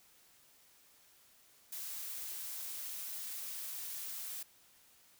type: noise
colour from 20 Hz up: blue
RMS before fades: -43 dBFS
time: 1.72-4.43 s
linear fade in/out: 5 ms
effects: white hiss -65 dBFS RMS until 5.19 s